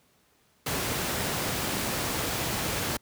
pink noise, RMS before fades -29 dBFS, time 0.66-2.97 s, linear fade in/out 5 ms, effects pink hiss -65 dBFS RMS until 3.01 s + high-pass 80 Hz 12 dB/octave

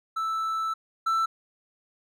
triangle tone pair in turn, 1318.5 / 1330.7 Hz, E6 / E6, 0 / +16 cents, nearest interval unison, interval 16 cents, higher second, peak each -24 / -20 dBFS, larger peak second, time 0.16-0.74 / 1.06-1.26 s, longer first, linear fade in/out 10 ms, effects none

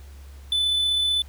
triangle tone with amplitude modulation, 3500 Hz, A7, 10 cents flat, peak -17 dBFS, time 0.52-1.22 s, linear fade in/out 2 ms, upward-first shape sine, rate 35.8 Hz, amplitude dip 25%, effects added 69 Hz sine -40 dBFS peak until 1.28 s + pink hiss -54 dBFS RMS until 1.28 s

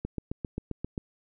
click train, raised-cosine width 3 ms, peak -19 dBFS, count 8, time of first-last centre 0.05-0.978 s, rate 7.54 Hz, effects none

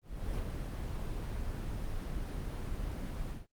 brown noise with ADSR envelope, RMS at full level -34 dBFS, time 0.02-3.47 s, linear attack 360 ms, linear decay 28 ms, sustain -3 dB, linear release 180 ms, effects Opus 24 kbps

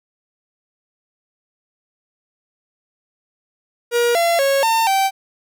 45% pulse tone with pitch steps, 476.2 / 681 / 550 / 904 / 776 Hz, A#4 / F5 / C#5 / A5 / G5, +37 / -44 / -14 / +47 / -18 cents, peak -14 dBFS, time 3.91-5.11 s, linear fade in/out 50 ms, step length 240 ms, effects none

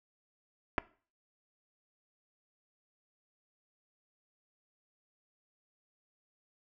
clicks, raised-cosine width 0.5 ms, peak -14 dBFS, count 2, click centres 0.781 / 0.784 s, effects noise-tail reverb RT60 0.4 s tail -20 dB re dry

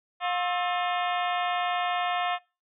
harmonic tone with a mistuned harmonic, 356.1 Hz, F4, 34 cents sharp, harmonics 2 / 3 / 4 / 5 / 6 / 7 / 8 / 9 / 10, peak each -28 / -32 / -34 / -36 / -38 / -39 / -40 / -41 / -42 dBFS, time 0.2-2.39 s, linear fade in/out 50 ms, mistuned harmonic 4, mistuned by -140 cents, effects noise-tail reverb RT60 0.3 s tail -24 dB re dry

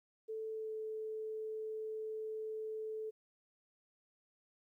sine tone with pitch glide, 440 to 436.2 Hz, A4 to A4, 0 to -15 cents, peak -39 dBFS, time 0.28-3.11 s, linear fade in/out 20 ms, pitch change -15 cents, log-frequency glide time 0.51-0.73 s, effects 13-bit

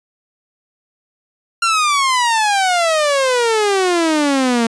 sawtooth exponential sweep, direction down, 1390 to 225.7 Hz, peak -9 dBFS, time 1.62-4.67 s, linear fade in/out 5 ms, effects resampled to 22050 Hz

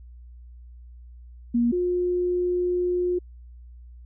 sine tone pair in turn, 237.6 / 357.2 Hz, A#3 / F4, +33 / +39 cents, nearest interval perfect fifth, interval 706 cents, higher second, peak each -18 / -21 dBFS, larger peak first, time 1.54-1.72 / 1.72-3.19 s, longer second, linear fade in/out 10 ms, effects added 60 Hz sine -42 dBFS peak until 4.05 s

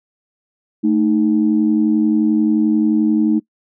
sine tone pair together, 220 / 311.4 Hz, A3 / D#4, 0 / +2 cents, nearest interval tritone, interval 602 cents, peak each -14 dBFS, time 0.83-3.4 s, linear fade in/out 20 ms, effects noise-tail reverb RT60 0.1 s tail -23 dB re dry + tanh soft clip ceiling -4 dBFS

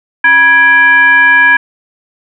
sine tone with frequency modulation, 1661.2 Hz, G#6, in tune, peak -3 dBFS, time 0.24-1.57 s, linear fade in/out 5 ms, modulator 693 Hz, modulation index 0.68, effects none

